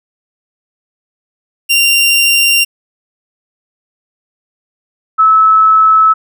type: tone pair in turn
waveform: sawtooth / sine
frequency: 2774 / 1300.5 Hz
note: F7 / E6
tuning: -12 / -24 cents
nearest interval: octave + minor second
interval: 1312 cents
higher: first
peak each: -4 dBFS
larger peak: neither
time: 1.69-2.65 / 5.18-6.14 s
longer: neither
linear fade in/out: 20 ms
effects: none